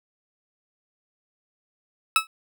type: tone with exponential decay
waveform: 20% pulse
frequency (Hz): 1300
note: E6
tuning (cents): -24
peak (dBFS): -7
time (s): 2.16-2.27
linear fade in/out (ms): 1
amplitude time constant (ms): 23
effects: none

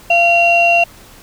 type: tone pair together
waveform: sine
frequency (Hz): 688 / 2749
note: F5 / F7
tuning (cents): -26 / -28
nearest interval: 2 octaves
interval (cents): 2398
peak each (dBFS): -10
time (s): 0.1-0.84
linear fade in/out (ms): 5
effects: tanh soft clip ceiling -2 dBFS + pink hiss -41 dBFS RMS until 1.22 s

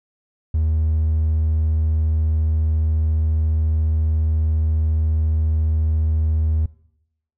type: tone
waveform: triangle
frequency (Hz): 78.6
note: D#2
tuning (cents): +18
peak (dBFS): -13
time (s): 0.54-6.66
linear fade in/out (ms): 5
effects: noise-tail reverb RT60 0.8 s tail -22 dB re dry + tanh soft clip ceiling -10 dBFS

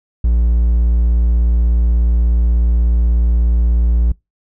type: tone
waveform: triangle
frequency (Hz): 58.27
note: A#1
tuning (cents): 0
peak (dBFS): -8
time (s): 0.24-4.12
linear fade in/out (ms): 5
effects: noise-tail reverb RT60 0.2 s tail -24 dB re dry

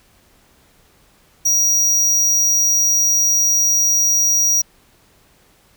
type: tone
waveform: square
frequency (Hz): 5750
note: F8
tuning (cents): +50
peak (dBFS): -13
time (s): 1.45-4.62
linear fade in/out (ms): 10
effects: pink hiss -54 dBFS RMS until 5.76 s

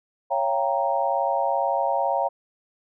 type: chord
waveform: sine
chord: G half-diminished seventh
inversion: second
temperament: equal with one note detuned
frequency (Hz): 554.4 / 686.1 / 784 / 932.3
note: Db5 / F5 / G5 / Bb5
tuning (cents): 0 / -31 / 0 / 0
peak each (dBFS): -26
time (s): 0.3-2.29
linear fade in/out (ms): 20
effects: none

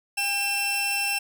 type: tone pair together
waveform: sawtooth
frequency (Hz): 801 / 2694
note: G5 / E7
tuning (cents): +37 / +37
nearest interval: octave + major sixth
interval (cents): 2100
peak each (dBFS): -28 / -21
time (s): 0.17-1.19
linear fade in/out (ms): 10
effects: none

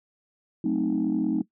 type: chord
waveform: sine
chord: F# diminished seventh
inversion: none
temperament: equal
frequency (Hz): 185 / 220 / 261.6 / 311.1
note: F#3 / A3 / C4 / Eb4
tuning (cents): 0 / 0 / 0 / 0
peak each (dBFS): -30 / -27 / -27 / -25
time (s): 0.64-1.42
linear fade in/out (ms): 5
effects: noise-tail reverb RT60 0.1 s tail -19 dB re dry + tanh soft clip ceiling -16 dBFS

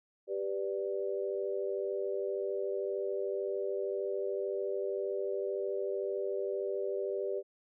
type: chord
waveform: sine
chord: G major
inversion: none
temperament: equal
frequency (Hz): 392 / 493.9 / 587.3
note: G4 / B4 / D5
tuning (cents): 0 / 0 / 0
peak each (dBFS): -34 / -38 / -38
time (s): 0.27-7.43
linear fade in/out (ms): 50
effects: none

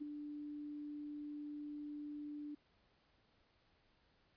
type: tone with ADSR envelope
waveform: sine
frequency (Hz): 294.9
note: D4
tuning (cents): +7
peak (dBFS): -39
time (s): 0-2.55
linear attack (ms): 21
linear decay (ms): 11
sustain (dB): -5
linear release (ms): 7
effects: pink hiss -74 dBFS RMS until 4.36 s + resampled to 11025 Hz

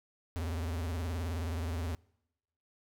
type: tone with vibrato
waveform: square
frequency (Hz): 83.4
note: E2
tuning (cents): +21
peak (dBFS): -34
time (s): 0.36-1.95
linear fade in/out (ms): 0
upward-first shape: triangle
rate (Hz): 19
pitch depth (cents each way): 180
effects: noise-tail reverb RT60 0.9 s tail -26 dB re dry

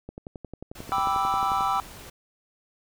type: click train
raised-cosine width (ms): 2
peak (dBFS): -24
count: 18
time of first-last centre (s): 0.09-1.608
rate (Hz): 11.2
type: noise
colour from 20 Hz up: pink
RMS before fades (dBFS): -44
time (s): 0.75-2.1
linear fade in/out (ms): 5
type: chord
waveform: triangle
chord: E minor seventh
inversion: first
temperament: equal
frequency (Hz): 784 / 987.8 / 1174.7 / 1318.5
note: G5 / B5 / D6 / E6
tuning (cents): 0 / 0 / 0 / 0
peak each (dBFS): -25 / -27 / -27 / -26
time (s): 0.92-1.8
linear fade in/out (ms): 0
effects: none

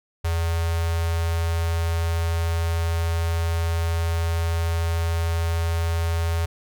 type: tone with notch filter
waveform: square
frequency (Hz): 83.4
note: E2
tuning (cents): +21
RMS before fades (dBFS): -23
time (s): 0.24-6.46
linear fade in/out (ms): 10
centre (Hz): 260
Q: 1.1
effects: none

